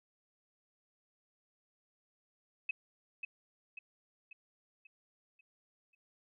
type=tone with echo; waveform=sine; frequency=2567 Hz; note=E7; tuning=47 cents flat; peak=-31 dBFS; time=2.69-2.71 s; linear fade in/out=5 ms; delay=540 ms; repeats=6; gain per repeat=-6 dB; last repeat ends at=5.95 s; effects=none